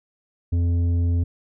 sine tone with tanh clipping, 86.1 Hz, F2, 24 cents flat, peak -19 dBFS, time 0.52-1.24 s, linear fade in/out 10 ms, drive 8 dB, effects none

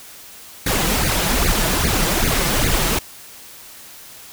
pink noise with flanger, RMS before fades -18 dBFS, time 0.66-2.99 s, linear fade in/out 5 ms, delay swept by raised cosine 0.45 to 6.15 ms, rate 2.5 Hz, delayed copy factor +0.95, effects white hiss -40 dBFS RMS until 4.32 s

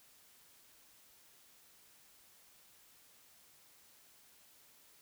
silence, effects white hiss -64 dBFS RMS until 5.01 s

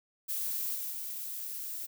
violet noise with level steps, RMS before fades -34 / -37 / -39 dBFS, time 0.28-1.87 s, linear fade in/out 20 ms, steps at 0.74 / 0.9 s, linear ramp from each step 20 ms, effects none

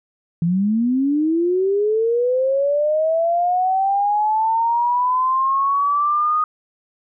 sine linear sweep, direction up, 162.7 to 1244.5 Hz, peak -15 dBFS, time 0.42-6.44 s, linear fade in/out 2 ms, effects none

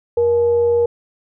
sine tone with frequency modulation, 473.3 Hz, A#4, 26 cents sharp, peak -12 dBFS, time 0.17-0.86 s, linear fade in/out 5 ms, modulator 384 Hz, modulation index 0.21, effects none

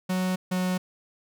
45% pulse tone pair in turn, 184.7 / 183.42 Hz, F#3 / F#3, -3 / -15 cents, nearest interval unison, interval 12 cents, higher first, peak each -24 dBFS, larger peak neither, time 0.09-0.36 / 0.51-0.78 s, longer neither, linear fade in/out 10 ms, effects none

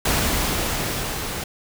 pink noise with level ramp, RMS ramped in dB -20 to -29 dBFS, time 0.05-1.44 s, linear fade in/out 5 ms, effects none

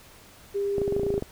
sine tone, 400.9 Hz, G4, 39 cents sharp, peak -24 dBFS, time 0.54-1.2 s, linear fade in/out 20 ms
clicks, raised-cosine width 2 ms, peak -16 dBFS, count 12, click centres 0.782 / 0.817 / 0.879 / 0.924 / 0.965 / 0.996 / 1.033 / 1.066 / 1.104 / 1.141 / 1.179 / 1.224 s
effects pink hiss -51 dBFS RMS until 1.31 s

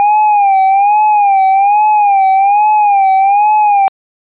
triangle tone with vibrato, 808 Hz, G#5, 48 cents flat, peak -4 dBFS, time 0-3.88 s, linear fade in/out 0 ms, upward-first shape sine, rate 1.2 Hz, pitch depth 93 cents each way, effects resampled to 8000 Hz

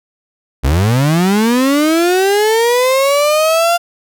35% pulse linear sweep, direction up, 59.6 to 698.5 Hz, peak -8 dBFS, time 0.63-3.78 s, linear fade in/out 20 ms, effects none

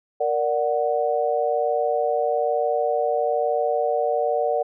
sine chord, Bb augmented, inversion none, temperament equal, 466.2 / 587.3 / 740 Hz, Bb4 / D5 / F#5, 0 / 0 / 0 cents, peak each -24 / -23 / -24 dBFS, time 0.2-4.63 s, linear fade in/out 10 ms, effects none

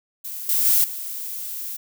violet noise with level steps, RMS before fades -32 / -20 / -17 / -31 dBFS, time 0.24-1.77 s, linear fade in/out 10 ms, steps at 0.49 / 0.65 / 0.84 s, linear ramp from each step 2 ms, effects none

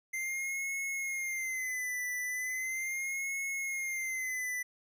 square tone with vibrato, 2079 Hz, C7, 12 cents flat, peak -34 dBFS, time 0.13-4.63 s, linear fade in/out 10 ms, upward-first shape sine, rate 0.38 Hz, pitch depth 82 cents each way, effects none

